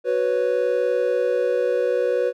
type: chord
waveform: triangle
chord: F# suspended fourth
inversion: none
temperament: equal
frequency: 370 / 493.9 / 554.4 Hz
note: F#4 / B4 / C#5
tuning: 0 / 0 / 0 cents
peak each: -24 / -18 / -23 dBFS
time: 0.04-2.33 s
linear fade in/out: 50 ms
effects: none